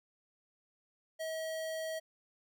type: tone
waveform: square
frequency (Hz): 640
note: D#5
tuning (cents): +49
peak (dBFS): -37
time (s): 1.19-2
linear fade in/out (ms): 20
effects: none